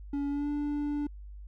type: tone with pitch glide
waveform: triangle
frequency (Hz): 283.3 to 292.1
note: C#4 to D4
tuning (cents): +38 to -9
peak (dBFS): -27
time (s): 0.13-1.07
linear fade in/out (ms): 5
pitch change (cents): +53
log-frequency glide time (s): 0.29-0.49
effects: added 50 Hz sine -42 dBFS peak until 1.47 s